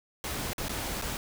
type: noise with dropouts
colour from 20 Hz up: pink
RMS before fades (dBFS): -34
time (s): 0.24-1.17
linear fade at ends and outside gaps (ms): 1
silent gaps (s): 0.533-0.581 / 0.684-0.693 / 1.015-1.021
effects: none